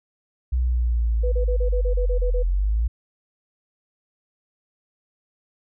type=linear two-way sweep; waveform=sine; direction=down then up; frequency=63 to 41.56 to 58.9 Hz; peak=-18 dBFS; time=0.52-2.88 s; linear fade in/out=10 ms; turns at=2.41 s
type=tone bursts; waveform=sine; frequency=493.7 Hz; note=B4; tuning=1 cent flat; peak=-25 dBFS; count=10; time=1.23-2.429 s; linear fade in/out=10 ms; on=92 ms; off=31 ms
effects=none